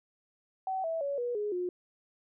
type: tone with pitch steps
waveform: sine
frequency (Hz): 760 / 654 / 562.8 / 484.3 / 416.8 / 358.7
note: F#5 / E5 / C#5 / B4 / G#4 / F4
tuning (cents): +46 / -14 / +26 / -34 / +6 / +46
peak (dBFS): -30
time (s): 0.67-1.69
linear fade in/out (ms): 2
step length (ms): 170
effects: none